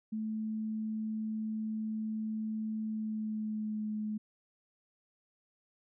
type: tone with pitch glide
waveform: sine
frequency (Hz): 217.9 to 213.5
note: A3 to G#3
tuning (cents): -17 to +48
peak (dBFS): -33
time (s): 0.12-4.18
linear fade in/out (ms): 10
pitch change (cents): -35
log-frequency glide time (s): 2.84-3.89
effects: none